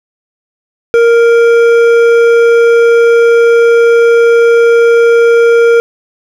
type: tone with hard clipping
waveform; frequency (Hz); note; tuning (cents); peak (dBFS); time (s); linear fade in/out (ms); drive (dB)
sine; 466.3; A#4; +1; -5; 0.94-5.8; 0; 9
effects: none